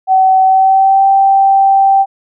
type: tone with pitch glide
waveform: sine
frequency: 759 to 781.2 Hz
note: F#5 to G5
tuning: +44 to -6 cents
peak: -5 dBFS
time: 0.07-2.06 s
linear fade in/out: 50 ms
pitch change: +50 cents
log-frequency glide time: 0.43-1.06 s
effects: none